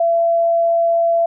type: tone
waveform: sine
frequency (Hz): 674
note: E5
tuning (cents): +38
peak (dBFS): -12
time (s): 0-1.26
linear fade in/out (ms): 5
effects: none